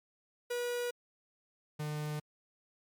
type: tone pair in turn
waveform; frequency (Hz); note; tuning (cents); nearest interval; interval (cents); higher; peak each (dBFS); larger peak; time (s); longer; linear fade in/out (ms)
45% pulse; 484.6 / 150.62; B4 / D3; -33 / +44; octave + minor sixth; 2023; first; -33 / -35; first; 0.5-0.91 / 1.79-2.2; neither; 10
effects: MP3 96 kbps